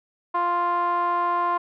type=tone with low-pass filter; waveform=5% pulse; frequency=349.2 Hz; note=F4; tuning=in tune; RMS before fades=-23 dBFS; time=0.34-1.58 s; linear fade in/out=10 ms; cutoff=980 Hz; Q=6; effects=none